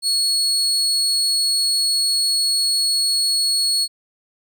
35% pulse tone, 4349 Hz, C#8, 34 cents flat, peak -15 dBFS, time 0.02-3.88 s, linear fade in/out 50 ms, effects none

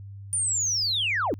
sine linear sweep, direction down, 9397 to 220 Hz, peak -22 dBFS, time 0.33-1.34 s, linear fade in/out 0 ms, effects tanh soft clip ceiling -18 dBFS + added 99 Hz sine -38 dBFS peak until 1.39 s

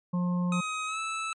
harmonic tone, 177.7 Hz, F3, 30 cents sharp, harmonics 1 / 3 / 5 / 6, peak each -25 / -41 / -45 / -40 dBFS, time 0.13-0.61 s, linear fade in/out 10 ms
25% pulse tone with pitch glide, 1261 to 1312.3 Hz, D#6 to E6, +23 to -8 cents, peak -27 dBFS, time 0.52-1.33 s, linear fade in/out 2 ms, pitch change +69 cents, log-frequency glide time 0.86-0.99 s
effects MP3 48 kbps

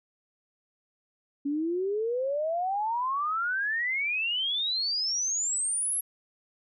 sine exponential sweep, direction up, 277.8 to 11370 Hz, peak -26 dBFS, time 1.45-6.01 s, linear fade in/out 10 ms, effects none

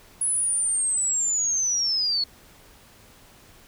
sine linear sweep, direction down, 10330 to 4332 Hz, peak -21 dBFS, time 0.21-2.24 s, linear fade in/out 5 ms, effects pink hiss -52 dBFS RMS until 3.67 s

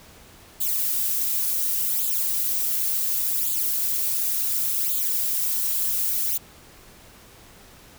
violet noise with flanger, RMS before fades -24 dBFS, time 0.6-6.38 s, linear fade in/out 10 ms, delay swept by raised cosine 0.26 to 5.06 ms, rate 0.69 Hz, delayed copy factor +0.95, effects pink hiss -49 dBFS RMS until 7.98 s

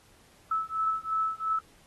sine beating tone pair, 1305 / 1307.9 Hz, E6 / E6, -18 / -14 cents, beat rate 2.9 Hz, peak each -30 dBFS, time 0.51-1.59 s, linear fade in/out 5 ms, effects pink hiss -60 dBFS RMS until 1.86 s + AAC 32 kbps

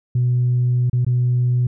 sine tone with dropouts, 123.47 Hz, B2, in tune, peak -13 dBFS, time 0.15-1.67 s, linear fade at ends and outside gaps 5 ms, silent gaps 0.898-0.93 / 1.048-1.065 s, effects tanh soft clip ceiling -11 dBFS

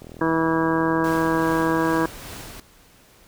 click train, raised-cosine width 2 ms, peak -26 dBFS, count 72, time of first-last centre 0.02-1.769 s, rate 40.6 Hz
harmonic tone, 162.6 Hz, E3, 23 cents flat, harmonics 1 / 2 / 3 / 4 / 5 / 6 / 7 / 8 / 9 / 10, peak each -30 / -21 / -26 / -31 / -36 / -26 / -30 / -36 / -38 / -29 dBFS, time 0.21-2.06 s, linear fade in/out 2 ms
pink noise with tremolo, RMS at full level -36 dBFS, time 1.04-2.6 s, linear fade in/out 2 ms, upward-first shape sine, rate 2.5 Hz, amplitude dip 35%
effects pink hiss -53 dBFS RMS until 3.27 s

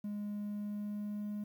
triangle tone with pitch glide, 206.8 to 208.1 Hz, G#3 to G#3, -7 to +4 cents, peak -34 dBFS, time 0.04-1.44 s, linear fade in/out 5 ms, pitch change +11 cents, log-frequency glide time 0.43-1.32 s, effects tanh soft clip ceiling -30 dBFS + 11-bit

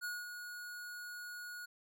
square tone with ADSR envelope, 1450 Hz, F#6, 35 cents flat, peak -38 dBFS, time 0.01-1.66 s, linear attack 35 ms, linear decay 210 ms, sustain -7 dB, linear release 12 ms, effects none

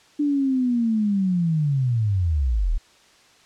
sine linear sweep, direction down, 297 to 32.7 Hz, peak -18 dBFS, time 0.19-2.78 s, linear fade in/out 10 ms, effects white hiss -54 dBFS RMS until 3.45 s + low-pass 6000 Hz 12 dB/octave

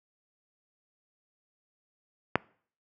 click, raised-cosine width 0.5 ms, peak -6 dBFS, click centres 2.356 s, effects noise-tail reverb RT60 0.5 s tail -24 dB re dry + high-pass 100 Hz 12 dB/octave

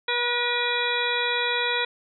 harmonic tone with a mistuned harmonic, 484.2 Hz, B4, 34 cents flat, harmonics 1 / 2 / 3 / 4 / 5 / 7 / 8, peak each -30 / -30 / -30 / -30 / -30 / -30 / -30 dBFS, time 0.08-1.85 s, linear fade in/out 5 ms, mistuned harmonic 4, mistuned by -19 cents, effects none

